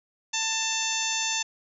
harmonic tone, 890 Hz, A5, 20 cents sharp, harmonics 1 / 2 / 3 / 4 / 5 / 6 / 7 / 8, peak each -35 / -36 / -32 / -32 / -37 / -36 / -31 / -34 dBFS, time 0.33-1.43 s, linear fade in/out 10 ms, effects none

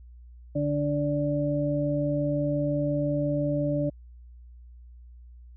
harmonic tone, 145.7 Hz, D3, 13 cents flat, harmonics 1 / 2 / 4, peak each -28 / -28 / -28 dBFS, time 0.55-3.9 s, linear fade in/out 10 ms, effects added 60 Hz sine -45 dBFS peak until 5.56 s

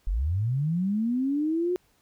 sine linear sweep, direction up, 38.89 to 366.1 Hz, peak -23 dBFS, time 0.07-1.76 s, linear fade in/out 0 ms, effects pink hiss -66 dBFS RMS until 2.01 s

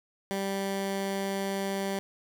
15% pulse tone, 195.7 Hz, G3, 3 cents flat, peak -23 dBFS, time 0.31-1.99 s, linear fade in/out 0 ms, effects none

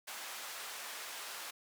pink band-pass noise, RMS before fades -45 dBFS, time 0.07-1.51 s, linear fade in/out 10 ms, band 890 to 16000 Hz, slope 12 dB/octave, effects none

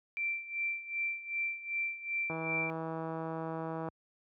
sine tone with tremolo, 2349 Hz, D7, in tune, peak -30 dBFS, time 0.17-2.7 s, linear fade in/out 0 ms, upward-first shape sine, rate 2.6 Hz, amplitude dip 80%
click train, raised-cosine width 1 ms, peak -25 dBFS, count 258, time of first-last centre 2.3-3.886 s, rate 162 Hz
effects high-pass 80 Hz 12 dB/octave

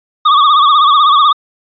square tone with vibrato, 1174.7 Hz, D6, in tune, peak -6 dBFS, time 0.25-1.33 s, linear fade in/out 10 ms, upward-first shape sine, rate 16 Hz, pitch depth 100 cents each way, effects resampled to 11025 Hz

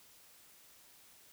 silence, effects white hiss -61 dBFS RMS until 1.32 s

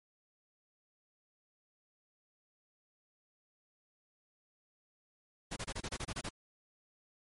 pink noise bursts, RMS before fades -39 dBFS, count 10, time 5.51-6.293 s, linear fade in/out 10 ms, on 54 ms, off 27 ms, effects low-pass 11000 Hz 12 dB/octave + MP3 48 kbps

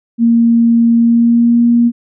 sine tone with pitch glide, 232.4 to 236.6 Hz, A#3 to A#3, -5 to +26 cents, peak -6 dBFS, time 0.18-1.92 s, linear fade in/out 50 ms, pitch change +31 cents, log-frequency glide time 0.96-1.64 s, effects none

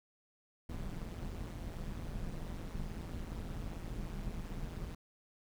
brown noise with amplitude modulation, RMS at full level -38 dBFS, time 0.69-4.95 s, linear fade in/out 5 ms, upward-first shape sine, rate 169 Hz, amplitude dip 80%, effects none

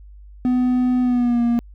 triangle tone with pitch glide, 250.5 to 236.7 Hz, B3 to A#3, +25 to +27 cents, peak -13 dBFS, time 0.45-1.59 s, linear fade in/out 0 ms, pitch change -98 cents, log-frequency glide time 1.01-1.42 s, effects added 50 Hz sine -39 dBFS peak until 1.74 s

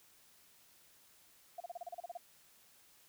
sine tone bursts, 698.5 Hz, F5, in tune, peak -40 dBFS, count 11, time 1.58-2.174 s, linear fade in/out 5 ms, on 24 ms, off 33 ms, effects white hiss -65 dBFS RMS until 3.08 s

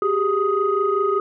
sine tone cluster, 384.5 / 409.7 / 1250 Hz, G4 / G#4 / D#6, -33 / -24 / +8 cents, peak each -21 dBFS, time 0.02-1.2 s, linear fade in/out 2 ms, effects tanh soft clip ceiling -8 dBFS

